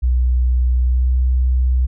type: tone with pitch glide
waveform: sine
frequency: 62 to 63.19 Hz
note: B1 to B1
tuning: +7 to +40 cents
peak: -12 dBFS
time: 0.02-1.87 s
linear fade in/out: 20 ms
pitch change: +33 cents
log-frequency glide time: 0.82-1.12 s
effects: none